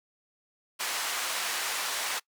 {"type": "band-pass noise", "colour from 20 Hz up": "pink", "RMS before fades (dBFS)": -32, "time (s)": [0.79, 2.2], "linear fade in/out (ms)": 20, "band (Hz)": [1000, 12000], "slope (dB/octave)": 12, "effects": ["noise-tail reverb RT60 0.1 s tail -23 dB re dry"]}